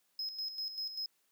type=tone with tremolo; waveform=triangle; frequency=5120 Hz; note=D#8; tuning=49 cents sharp; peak=-34 dBFS; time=0.19-1.06 s; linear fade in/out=2 ms; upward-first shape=square; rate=5.1 Hz; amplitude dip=60%; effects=white hiss -75 dBFS RMS until 1.31 s + high-pass 150 Hz 12 dB/octave